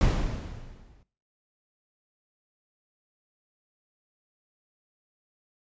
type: noise with exponential decay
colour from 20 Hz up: brown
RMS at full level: -19 dBFS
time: 0.01-1.03 s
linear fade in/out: 1 ms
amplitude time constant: 220 ms
effects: noise-tail reverb RT60 0.4 s tail -19 dB re dry + resampled to 16000 Hz